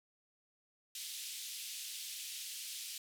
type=band-pass noise; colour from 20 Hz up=pink; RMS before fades=-45 dBFS; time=0.95-2.98 s; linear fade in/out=2 ms; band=2900 to 14000 Hz; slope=24 dB/octave; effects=none